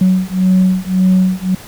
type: beating tone pair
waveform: sine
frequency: 185 / 186.8 Hz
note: F#3 / F#3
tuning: 0 / +17 cents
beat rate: 1.8 Hz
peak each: -11 dBFS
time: 0.01-1.55 s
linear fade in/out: 5 ms
effects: tanh soft clip ceiling -4 dBFS + pink hiss -35 dBFS RMS until 1.67 s